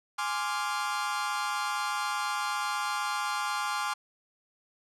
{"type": "chord", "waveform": "40% pulse", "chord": "D half-diminished seventh", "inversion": "second", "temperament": "equal", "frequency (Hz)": [830.6, 1046.5, 1174.7, 1396.9], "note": ["Ab5", "C6", "D6", "F6"], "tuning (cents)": [0, 0, 0, 0], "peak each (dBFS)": -34, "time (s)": [0.18, 3.94], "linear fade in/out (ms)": 10, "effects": ["low-pass 10000 Hz 12 dB/octave"]}